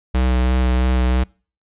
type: tone with vibrato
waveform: square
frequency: 63 Hz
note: B1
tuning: 35 cents sharp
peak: -15 dBFS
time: 0.14-1.24 s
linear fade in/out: 10 ms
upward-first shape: sine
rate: 3 Hz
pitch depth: 16 cents each way
effects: noise-tail reverb RT60 0.4 s tail -26 dB re dry + resampled to 8000 Hz